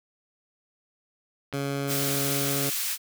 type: clicks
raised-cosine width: 0.3 ms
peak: -20 dBFS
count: 2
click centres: 1.527 / 2.031 s
type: tone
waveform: 15% pulse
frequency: 139.7 Hz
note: C#3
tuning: 14 cents sharp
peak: -21 dBFS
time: 1.53-2.7 s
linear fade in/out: 10 ms
type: high-pass noise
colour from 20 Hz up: white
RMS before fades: -29 dBFS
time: 1.87-2.98 s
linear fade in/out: 50 ms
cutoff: 1700 Hz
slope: 12 dB/octave
effects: none